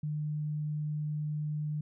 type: tone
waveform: sine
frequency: 150.8 Hz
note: D3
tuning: 46 cents sharp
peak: -31 dBFS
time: 0.03-1.81 s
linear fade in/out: 5 ms
effects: none